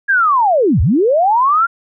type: linear two-way sweep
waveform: sine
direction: down then up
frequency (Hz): 1660 to 61.74 to 1415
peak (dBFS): -9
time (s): 0.08-1.67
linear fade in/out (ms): 20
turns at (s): 0.81
effects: none